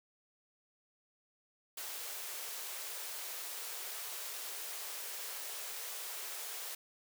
white high-pass noise, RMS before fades -43 dBFS, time 1.77-6.75 s, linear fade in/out 5 ms, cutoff 380 Hz, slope 48 dB/octave, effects none

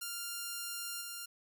5% pulse tone with level steps, 1396.9 Hz, F6, in tune, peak -27 / -30 dBFS, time 0.01-1.26 s, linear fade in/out 10 ms, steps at 1.01 s, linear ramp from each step 5 ms, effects none

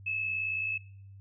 sine tone with amplitude modulation, 2600 Hz, E7, 24 cents flat, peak -27 dBFS, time 0.06-0.78 s, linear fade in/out 10 ms, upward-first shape sine, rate 59.2 Hz, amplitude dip 50%, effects noise-tail reverb RT60 0.7 s tail -22 dB re dry + added 98 Hz sine -47 dBFS peak until 1.2 s

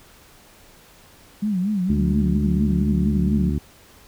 sine tone with vibrato, 196 Hz, G3, in tune, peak -19 dBFS, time 1.42-3.5 s, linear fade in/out 10 ms, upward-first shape sine, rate 4.3 Hz, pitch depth 160 cents each way
harmonic tone, 73.5 Hz, D2, 2 cents sharp, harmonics 1 / 2 / 3 / 4 / 5, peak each -23 / -25 / -27 / -31 / -35 dBFS, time 1.89-3.59 s, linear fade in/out 10 ms
effects pink hiss -50 dBFS RMS until 4.07 s

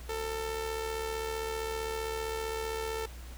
sawtooth tone with amplitude modulation, 445.7 Hz, A4, 22 cents sharp, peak -27 dBFS, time 0.09-3.06 s, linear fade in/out 5 ms, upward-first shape sine, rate 75.4 Hz, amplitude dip 55%, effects added 60 Hz sine -42 dBFS peak until 3.37 s + pink hiss -52 dBFS RMS until 3.37 s

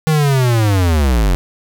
square linear sweep, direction down, 160 to 41.85 Hz, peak -11 dBFS, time 0.07-1.35 s, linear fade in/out 0 ms, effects 7-bit

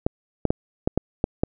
clicks, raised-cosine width 2 ms, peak -6 dBFS, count 7, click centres 0.065 / 0.453 / 0.505 / 0.875 / 0.976 / 1.241 / 1.435 s, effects none

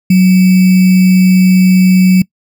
sine tone with sample-and-hold, 185 Hz, F#3, in tune, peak -3 dBFS, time 0.1-2.22 s, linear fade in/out 5 ms, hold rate 2450 Hz, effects noise-tail reverb RT60 0.1 s tail -23 dB re dry

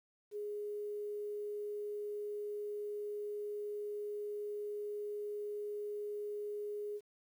sine tone with quantisation, 415.3 Hz, G#4, in tune, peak -38 dBFS, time 0.31-7.01 s, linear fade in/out 50 ms, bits 11, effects none

